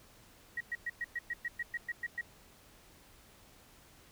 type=tone bursts; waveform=sine; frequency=1900 Hz; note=A#6; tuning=33 cents sharp; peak=-33 dBFS; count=12; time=0.57-2.212 s; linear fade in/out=5 ms; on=36 ms; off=110 ms; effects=pink hiss -60 dBFS RMS until 4.11 s